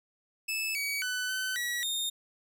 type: tone with pitch steps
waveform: sawtooth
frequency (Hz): 2617 / 2266 / 1500 / 1520 / 1929 / 3667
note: E7 / C#7 / F#6 / F#6 / B6 / A#7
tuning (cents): -13 / +37 / +23 / +46 / -41 / -29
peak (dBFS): -27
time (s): 0.48-2.1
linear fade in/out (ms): 10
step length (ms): 270
effects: none